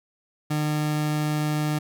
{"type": "tone", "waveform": "30% pulse", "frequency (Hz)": 151.1, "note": "D3", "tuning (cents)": 50, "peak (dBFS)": -20, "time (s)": [0.5, 1.79], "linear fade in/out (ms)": 10, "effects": []}